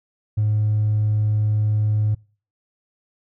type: tone with hard clipping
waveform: sine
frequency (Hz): 106.3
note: G#2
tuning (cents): +41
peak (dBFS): -17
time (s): 0.37-2.15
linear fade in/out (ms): 10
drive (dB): 1
effects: noise-tail reverb RT60 0.4 s tail -25 dB re dry